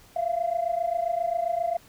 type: tone pair together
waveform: sine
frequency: 671 / 698.5 Hz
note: E5 / F5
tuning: +31 / 0 cents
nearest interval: minor second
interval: 69 cents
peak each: -26 dBFS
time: 0.16-1.77 s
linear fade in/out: 5 ms
effects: tanh soft clip ceiling -17 dBFS + pink hiss -54 dBFS RMS until 1.88 s